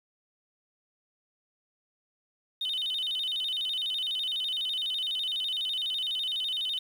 sine tone with vibrato, 3344 Hz, G#7, 11 cents sharp, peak -27 dBFS, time 2.61-6.79 s, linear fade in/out 5 ms, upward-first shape square, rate 12 Hz, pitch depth 170 cents each way, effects tanh soft clip ceiling -25 dBFS + 9-bit

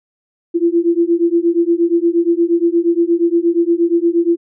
sine beating tone pair, 335.8 / 344.3 Hz, E4 / F4, +32 / -25 cents, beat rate 8.5 Hz, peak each -14 dBFS, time 0.54-4.37 s, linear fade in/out 20 ms, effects none

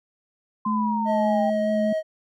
sine exponential sweep, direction down, 1043 to 783 Hz, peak -24 dBFS, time 0.65-1.5 s, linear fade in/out 5 ms
sine tone with tremolo, 215.5 Hz, A3, 36 cents flat, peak -22 dBFS, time 0.66-1.93 s, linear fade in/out 5 ms, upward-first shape sine, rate 1.9 Hz, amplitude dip 30%
triangle tone with vibrato, 633 Hz, D#5, 30 cents sharp, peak -20 dBFS, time 1.05-2.03 s, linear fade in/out 50 ms, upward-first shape triangle, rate 4.9 Hz, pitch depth 13 cents each way
effects none

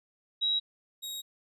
sine / sawtooth tone pair in turn, 3850 / 3788 Hz, B7 / A#7, -45 / +27 cents, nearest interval unison, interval 28 cents, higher first, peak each -25 / -33 dBFS, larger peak first, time 0.41-0.6 / 1.02-1.22 s, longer second, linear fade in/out 20 ms, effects resampled to 32000 Hz

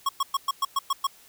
square tone bursts, 1098 Hz, C#6, 17 cents flat, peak -22 dBFS, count 8, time 0.06-1.07 s, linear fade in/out 5 ms, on 30 ms, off 110 ms, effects white hiss -54 dBFS RMS until 1.28 s

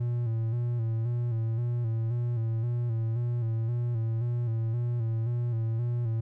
triangle tone with vibrato, 116.54 Hz, A#2, in tune, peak -24 dBFS, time 0-6.21 s, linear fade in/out 10 ms, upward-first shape square, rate 1.9 Hz, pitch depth 53 cents each way, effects none

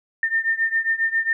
sine beating tone pair, 1807 / 1814.4 Hz, A6 / A#6, +46 / -47 cents, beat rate 7.4 Hz, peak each -21 / -23 dBFS, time 0.23-1.33 s, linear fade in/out 2 ms, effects none

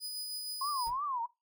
sawtooth tone with tremolo, 4977 Hz, D#8, in tune, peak -33 dBFS, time 0-0.91 s, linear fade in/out 50 ms, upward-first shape sine, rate 6.4 Hz, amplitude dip 25%
sine tone with vibrato, 1046.5 Hz, C6, in tune, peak -32 dBFS, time 0.61-1.26 s, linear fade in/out 5 ms, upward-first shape triangle, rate 2.9 Hz, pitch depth 250 cents each way
brown noise with exponential decay, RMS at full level -42 dBFS, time 0.87-1.02 s, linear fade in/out 0 ms, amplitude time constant 32 ms
effects noise-tail reverb RT60 0.2 s tail -19 dB re dry

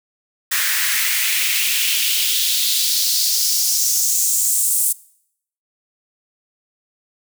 white noise with high-pass filter sweep, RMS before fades -18 dBFS, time 0.51-4.93 s, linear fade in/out 10 ms, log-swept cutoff 1600 to 9000 Hz, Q 2.6, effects noise-tail reverb RT60 0.7 s tail -22 dB re dry

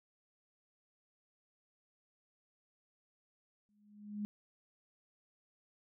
sine tone with exponential growth, 207.7 Hz, G#3, in tune, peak -34 dBFS, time 3.69-4.25 s, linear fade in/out 0 ms, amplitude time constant 120 ms, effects none

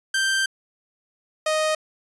sawtooth tone pair in turn, 1568 / 622.3 Hz, G6 / D#5, 0 / 0 cents, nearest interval octave + major third, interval 1600 cents, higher first, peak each -16 dBFS, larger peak neither, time 0.14-0.46 / 1.46-1.75 s, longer first, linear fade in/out 5 ms, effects resampled to 24000 Hz

